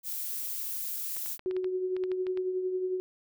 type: noise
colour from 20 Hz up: violet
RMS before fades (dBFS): -35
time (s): 0.03-1.38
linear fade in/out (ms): 50
type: clicks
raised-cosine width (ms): 0.3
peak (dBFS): -29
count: 11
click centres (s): 1.166 / 1.261 / 1.394 / 1.511 / 1.566 / 1.644 / 1.966 / 2.038 / 2.117 / 2.268 / 2.374
type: tone with tremolo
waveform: sine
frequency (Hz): 370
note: F#4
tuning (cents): 0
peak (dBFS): -26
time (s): 1.46-3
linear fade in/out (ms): 0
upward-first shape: triangle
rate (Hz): 11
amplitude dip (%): 50
effects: none

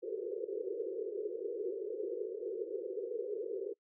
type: band-pass noise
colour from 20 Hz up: white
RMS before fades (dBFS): -39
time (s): 0.02-3.74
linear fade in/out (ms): 20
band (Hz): 360 to 490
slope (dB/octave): 96
effects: noise-tail reverb RT60 0.1 s tail -24 dB re dry

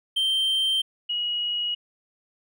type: tone pair in turn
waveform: triangle / sine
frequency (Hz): 3136 / 2902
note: G7 / F#7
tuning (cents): 0 / -34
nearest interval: minor second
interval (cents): 134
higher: first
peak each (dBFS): -19 / -24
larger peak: first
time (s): 0.16-0.82 / 1.09-1.75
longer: neither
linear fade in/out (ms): 10
effects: none

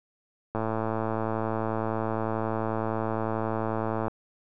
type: click train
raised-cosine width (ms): 1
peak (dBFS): -15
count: 393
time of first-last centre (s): 0.55-4.082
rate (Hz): 111
effects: none

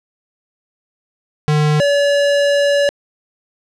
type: tone pair in turn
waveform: square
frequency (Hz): 150.8 / 570.6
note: D3 / C#5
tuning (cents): +46 / +50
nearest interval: octave + major seventh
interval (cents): 2304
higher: second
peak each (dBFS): -12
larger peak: neither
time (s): 1.48-1.8 / 1.8-2.89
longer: second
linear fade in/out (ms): 0
effects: low-pass 6000 Hz 12 dB/octave + 8-bit

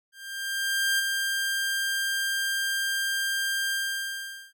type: tone with ADSR envelope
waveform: sawtooth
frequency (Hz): 1592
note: G6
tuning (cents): +26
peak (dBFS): -18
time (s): 0.12-4.53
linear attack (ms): 870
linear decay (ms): 13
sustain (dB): -4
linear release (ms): 810
effects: none

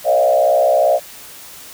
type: tone with frequency modulation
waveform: sine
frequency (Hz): 622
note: D#5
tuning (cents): -1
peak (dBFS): -10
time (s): 0.04-1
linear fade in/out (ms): 50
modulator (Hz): 62.6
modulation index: 1.4
effects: white hiss -37 dBFS RMS until 1.73 s

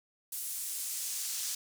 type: noise with high-pass filter sweep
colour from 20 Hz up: brown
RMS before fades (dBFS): -37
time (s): 0.32-1.55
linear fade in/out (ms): 5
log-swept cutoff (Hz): 10000 to 6200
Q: 1.1
effects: none

